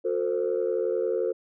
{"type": "tone cluster", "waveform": "sine", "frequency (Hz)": [362.3, 450.8, 522], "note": ["F#4", "A4", "C5"], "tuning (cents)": [-36, 42, -4], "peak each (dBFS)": [-28, -26, -28], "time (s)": [0.04, 1.33], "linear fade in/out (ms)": 20, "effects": ["tanh soft clip ceiling -17 dBFS"]}